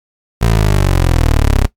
20% pulse exponential sweep, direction down, 58.27 to 32.7 Hz, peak -4 dBFS, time 0.41-1.67 s, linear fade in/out 10 ms, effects noise-tail reverb RT60 0.1 s tail -17 dB re dry + MP3 96 kbps

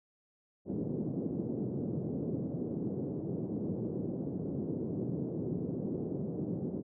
pink band-pass noise, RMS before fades -36 dBFS, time 0.65-6.83 s, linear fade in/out 50 ms, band 130 to 420 Hz, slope 24 dB/octave, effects none

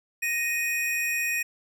square tone pair together, 1864.7 / 2489 Hz, A#6 / D#7, 0 / 0 cents, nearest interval perfect fourth, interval 500 cents, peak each -31 / -27 dBFS, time 0.22-1.43 s, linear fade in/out 10 ms, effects none

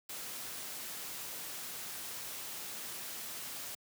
white noise, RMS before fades -43 dBFS, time 0.09-3.75 s, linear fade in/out 5 ms, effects high-pass 100 Hz 12 dB/octave

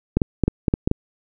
clicks, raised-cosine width 3 ms, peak -4 dBFS, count 8, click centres 0.17 / 0.218 / 0.437 / 0.48 / 0.682 / 0.739 / 0.875 / 0.914 s, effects none

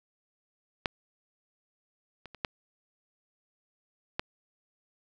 clicks, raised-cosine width 0.3 ms, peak -11 / -28 / -30 / -13 / -13 dBFS, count 5, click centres 0.858 / 2.257 / 2.347 / 2.448 / 4.195 s, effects none

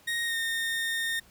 30% pulse tone with pitch glide, 1867 to 1832.8 Hz, A#6 to A#6, +2 to -30 cents, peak -25 dBFS, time 0.07-1.2 s, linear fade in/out 10 ms, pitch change -32 cents, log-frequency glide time 0.25-0.36 s, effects pink hiss -58 dBFS RMS until 1.3 s

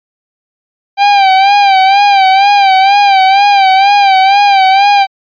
45% pulse tone with vibrato, 787 Hz, G5, 7 cents sharp, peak -4 dBFS, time 0.97-5.07 s, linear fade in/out 50 ms, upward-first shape sine, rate 2.1 Hz, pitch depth 66 cents each way, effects resampled to 11025 Hz

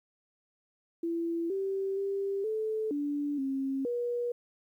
sine tone with pitch steps, 335.6 / 388.4 / 394.7 / 436 / 289.8 / 269.9 / 481.6 Hz, E4 / G4 / G4 / A4 / D4 / C#4 / B4, +31 / -16 / +12 / -16 / -23 / -46 / -44 cents, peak -29 dBFS, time 1.03-4.32 s, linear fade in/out 5 ms, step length 470 ms, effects 11-bit

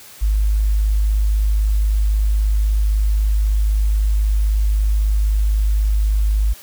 sine tone, 51.91 Hz, G#1, in tune, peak -13 dBFS, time 0.21-6.54 s, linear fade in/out 20 ms, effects white hiss -41 dBFS RMS until 6.62 s

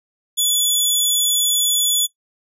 15% pulse tone, 3432 Hz, A7, 44 cents flat, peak -8 dBFS, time 0.37-2.07 s, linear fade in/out 20 ms, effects noise-tail reverb RT60 0.1 s tail -17 dB re dry + resampled to 32000 Hz

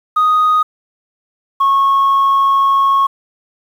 sine tone pair in turn, 1244.5 / 1096.6 Hz, D#6 / C#6, 0 / -19 cents, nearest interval major second, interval 219 cents, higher first, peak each -7 dBFS, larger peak neither, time 0.16-0.63 / 1.6-3.07 s, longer second, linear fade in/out 10 ms, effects tanh soft clip ceiling -7 dBFS + 7-bit

